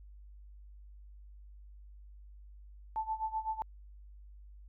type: tone with tremolo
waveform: sine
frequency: 878 Hz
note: A5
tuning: 4 cents flat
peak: -30 dBFS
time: 2.96-3.62 s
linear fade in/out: 0 ms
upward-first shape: sine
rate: 7.9 Hz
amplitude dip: 85%
effects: added 50 Hz sine -50 dBFS peak until 4.68 s